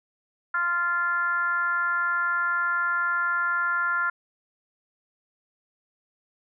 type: tone with frequency modulation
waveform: sine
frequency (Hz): 1390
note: F6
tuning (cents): -9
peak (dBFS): -22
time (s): 0.54-4.1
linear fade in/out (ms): 5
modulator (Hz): 348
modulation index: 0.73
effects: none